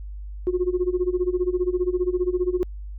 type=tone with tremolo; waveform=sine; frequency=361.3 Hz; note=F#4; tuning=41 cents flat; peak=-16 dBFS; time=0.47-2.63 s; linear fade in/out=0 ms; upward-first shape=sine; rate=15 Hz; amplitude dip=90%; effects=tanh soft clip ceiling -13 dBFS + added 50 Hz sine -32 dBFS peak until 2.98 s

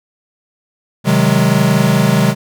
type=chord; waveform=square; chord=Ab dominant seventh; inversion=first; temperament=equal with one note detuned; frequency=130.81 / 155.56 / 186.82 / 207.7 Hz; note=C3 / Eb3 / Gb3 / Ab3; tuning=0 / 0 / +17 / 0 cents; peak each=-16 dBFS; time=1.04-2.35 s; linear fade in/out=50 ms; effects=none

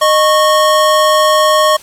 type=tone pair together; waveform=square; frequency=615.4 / 1100 Hz; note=D#5 / C#6; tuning=-19 / -14 cents; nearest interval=minor seventh; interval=1005 cents; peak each=-11 dBFS; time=0.01-1.77 s; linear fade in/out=10 ms; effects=white hiss -37 dBFS RMS until 1.82 s + low-pass 12000 Hz 12 dB/octave

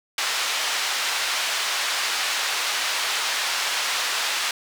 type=band-pass noise; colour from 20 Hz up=white; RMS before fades=-25 dBFS; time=0.18-4.51 s; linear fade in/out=2 ms; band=820 to 4600 Hz; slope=12 dB/octave; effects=none

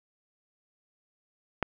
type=click; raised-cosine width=0.5 ms; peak=-11 dBFS; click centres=1.627 s; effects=none

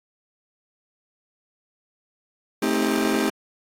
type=chord; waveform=40% pulse; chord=A half-diminished seventh; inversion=none; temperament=just; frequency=220 / 264 / 316.8 / 396 Hz; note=A3 / C4 / Eb4 / G4; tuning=0 / +16 / +31 / +18 cents; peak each=-25 dBFS; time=2.62-3.3 s; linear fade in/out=5 ms; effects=AAC 48 kbps

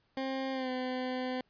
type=tone with pitch glide; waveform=20% pulse; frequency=265.8 to 255 Hz; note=C4 to C4; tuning=+27 to -44 cents; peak=-28 dBFS; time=0.17-1.41 s; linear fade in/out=2 ms; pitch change=-71 cents; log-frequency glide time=0.52-0.7 s; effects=pink hiss -73 dBFS RMS until 1.49 s + resampled to 11025 Hz

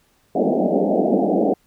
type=band-pass noise; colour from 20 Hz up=pink; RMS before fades=-18 dBFS; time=0.35-1.54 s; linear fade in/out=5 ms; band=180 to 770 Hz; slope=96 dB/octave; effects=pink hiss -61 dBFS RMS until 1.66 s

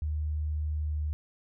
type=tone with pitch glide; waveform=sine; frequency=76.1 to 75.53 Hz; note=D#2 to D2; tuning=-38 to +49 cents; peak=-28 dBFS; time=0.02-1.13 s; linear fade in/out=0 ms; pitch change=-13 cents; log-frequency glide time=0.83-0.93 s; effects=none

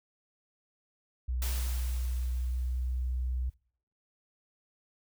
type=tone with pitch glide; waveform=sine; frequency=62 to 62.72 Hz; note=B1 to B1; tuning=+7 to +27 cents; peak=-29 dBFS; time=1.28-3.5 s; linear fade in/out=10 ms; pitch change=+20 cents; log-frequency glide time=2.4-2.75 s
type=noise with exponential decay; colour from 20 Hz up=white; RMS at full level=-38 dBFS; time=1.42-3.54 s; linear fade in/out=1 ms; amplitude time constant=460 ms
effects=noise-tail reverb RT60 0.6 s tail -25 dB re dry

